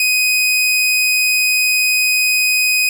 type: tone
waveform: sawtooth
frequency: 2503 Hz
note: D#7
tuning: 10 cents sharp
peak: -9 dBFS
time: 0-2.89 s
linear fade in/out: 2 ms
effects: none